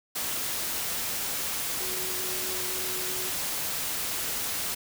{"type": "tone in noise", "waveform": "sine", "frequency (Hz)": 370, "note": "F#4", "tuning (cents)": 0, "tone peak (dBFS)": -40, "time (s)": [1.8, 3.3], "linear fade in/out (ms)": 10, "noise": "white", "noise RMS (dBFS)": -31, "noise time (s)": [0.15, 4.75], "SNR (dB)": -12, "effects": []}